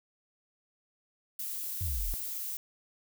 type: noise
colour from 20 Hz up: violet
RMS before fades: -37 dBFS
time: 1.39-2.57 s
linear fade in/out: 2 ms
type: exponential sweep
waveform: sine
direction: down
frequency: 98 to 33.11 Hz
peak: -31 dBFS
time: 1.81-2.14 s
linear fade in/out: 0 ms
effects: none